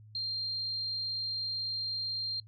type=tone; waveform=sine; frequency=4186 Hz; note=C8; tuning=in tune; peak=-32 dBFS; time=0.15-2.4 s; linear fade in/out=2 ms; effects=noise-tail reverb RT60 0.1 s tail -25 dB re dry + added 107 Hz sine -51 dBFS peak until 2.47 s